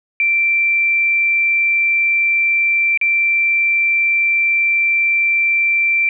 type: tone with dropouts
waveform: sine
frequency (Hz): 2349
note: D7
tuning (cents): 0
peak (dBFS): -12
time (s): 0.2-6.09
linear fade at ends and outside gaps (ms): 1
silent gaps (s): 2.975-3.013
effects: none